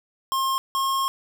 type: tone pair in turn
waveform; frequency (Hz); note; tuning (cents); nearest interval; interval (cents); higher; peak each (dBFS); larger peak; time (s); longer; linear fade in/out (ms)
square; 1068 / 1076.7; C6 / C6; +35 / +49; unison; 14; second; -22; neither; 0.32-0.58 / 0.75-1.08; second; 0
effects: none